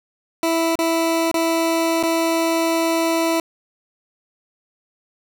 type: tone with dropouts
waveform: 20% pulse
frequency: 329.6 Hz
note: E4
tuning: in tune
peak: -12 dBFS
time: 0.43-3.4 s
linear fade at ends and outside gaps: 1 ms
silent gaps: 0.755-0.789 / 1.314-1.342 / 2.029-2.035 s
effects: none